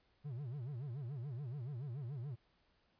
triangle tone with vibrato, 130.81 Hz, C3, in tune, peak -39 dBFS, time 0.24-2.36 s, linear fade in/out 20 ms, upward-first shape sine, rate 7 Hz, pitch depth 240 cents each way, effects pink hiss -75 dBFS RMS until 2.99 s + resampled to 11025 Hz

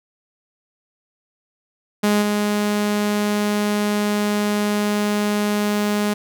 sawtooth tone with level steps, 207.7 Hz, G#3, in tune, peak -11 / -14 dBFS, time 2.03-6.14 s, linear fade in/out 10 ms, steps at 2.21 s, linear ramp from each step 20 ms, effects none

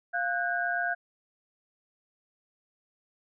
sine tone cluster, 698 / 1482 / 1610 Hz, F5 / F#6 / G6, -1 / +2 / +46 cents, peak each -31 dBFS, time 0.13-0.95 s, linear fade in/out 20 ms, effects none

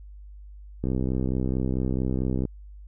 click train, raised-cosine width 3 ms, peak -14 dBFS, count 105, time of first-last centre 0.84-2.452 s, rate 64.5 Hz, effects added 50 Hz sine -41 dBFS peak until 2.87 s

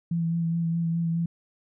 sine tone with vibrato, 167 Hz, E3, 23 cents sharp, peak -23 dBFS, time 0.11-1.26 s, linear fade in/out 5 ms, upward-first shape sine, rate 4.8 Hz, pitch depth 20 cents each way, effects none

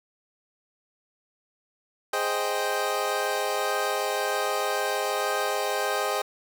25% pulse chord, Ab major seventh, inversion none, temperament equal, 415.3 / 523.3 / 622.3 / 784 Hz, Ab4 / C5 / Eb5 / G5, 0 / 0 / 0 / 0 cents, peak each -27 dBFS, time 2.13-6.22 s, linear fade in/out 5 ms, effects none

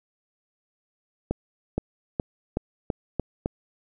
accelerating click train, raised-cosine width 2 ms, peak -11 dBFS, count 7, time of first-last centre 1.31-3.459 s, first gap 470 ms, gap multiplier 0.89, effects none

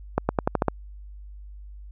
accelerating click train, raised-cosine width 1 ms, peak -6 dBFS, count 7, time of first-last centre 0.18-0.683 s, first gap 110 ms, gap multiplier 0.89, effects added 50 Hz sine -39 dBFS peak until 1.91 s

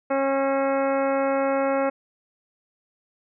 harmonic tone with a mistuned harmonic, 272.4 Hz, C#4, 30 cents flat, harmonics 1 / 2 / 3 / 4 / 5 / 6 / 7 / 8 / 9, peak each -27 / -22 / -29 / -33 / -32 / -39 / -40 / -38 / -42 dBFS, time 0.1-1.9 s, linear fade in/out 10 ms, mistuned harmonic 9, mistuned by +67 cents, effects none

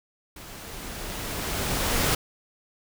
pink noise with level ramp, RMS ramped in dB -43 to -22 dBFS, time 0.36-2.15 s, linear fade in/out 5 ms, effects none

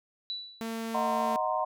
sine tone with exponential decay, 3951 Hz, B7, in tune, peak -30 dBFS, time 0.3-0.81 s, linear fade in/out 0 ms, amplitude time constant 110 ms
sawtooth tone, 226.3 Hz, A3, 49 cents sharp, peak -29 dBFS, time 0.61-1.36 s, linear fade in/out 0 ms
sine chord, C half-diminished seventh, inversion first, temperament equal, 622.3 / 740 / 932.3 / 1046.5 Hz, Eb5 / Gb5 / Bb5 / C6, 0 / 0 / 0 / 0 cents, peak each -32 dBFS, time 0.94-1.65 s, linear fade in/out 10 ms
effects none

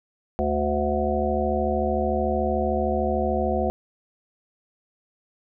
harmonic tone, 73.42 Hz, D2, in tune, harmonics 1 / 3 / 5 / 7 / 9 / 10, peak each -28 / -28 / -28 / -28 / -28 / -28 dBFS, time 0.39-3.7 s, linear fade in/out 0 ms, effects none

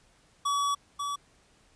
square tone pair in turn, 1137 / 1142.3 Hz, C#6 / D6, +44 / -48 cents, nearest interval unison, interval 8 cents, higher second, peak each -26 / -31 dBFS, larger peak first, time 0.45-0.75 / 0.99-1.16 s, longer first, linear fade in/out 10 ms, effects pink hiss -63 dBFS RMS until 1.75 s + resampled to 22050 Hz

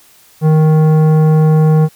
triangle tone with tanh clipping, 156 Hz, D#3, 5 cents sharp, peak -8 dBFS, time 0.41-1.89 s, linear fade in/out 50 ms, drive 17 dB, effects white hiss -46 dBFS RMS until 1.95 s

